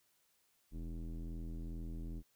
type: tone with low-pass filter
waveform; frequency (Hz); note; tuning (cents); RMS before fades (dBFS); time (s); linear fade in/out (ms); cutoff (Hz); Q
square; 41.2; E1; 0; -43; 0.71-2.23; 50; 280; 2.2
effects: white hiss -75 dBFS RMS until 2.35 s